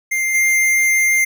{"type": "tone with level steps", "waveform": "square", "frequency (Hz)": 2101, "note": "C7", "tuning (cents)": 7, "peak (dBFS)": [-17, -13], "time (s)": [0.11, 1.25], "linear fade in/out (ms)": 10, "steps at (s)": 0.34, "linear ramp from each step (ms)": 10, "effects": []}